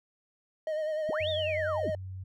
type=tone with vibrato; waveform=triangle; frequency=620 Hz; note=D#5; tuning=6 cents flat; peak=-27 dBFS; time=0.67-1.95 s; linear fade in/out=2 ms; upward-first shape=sine; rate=10 Hz; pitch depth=41 cents each way
type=linear two-way sweep; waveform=sine; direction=up then down; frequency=135.2 to 3729 to 135.2 Hz; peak=-33 dBFS; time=1.09-1.9 s; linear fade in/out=0 ms; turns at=1.29 s
type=tone with pitch glide; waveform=sine; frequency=92.5 to 93.9 Hz; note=F#2 to F#2; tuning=0 to +26 cents; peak=-37 dBFS; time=1.2-2.24 s; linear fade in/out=10 ms; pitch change=+26 cents; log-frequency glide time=1.71-1.89 s
effects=none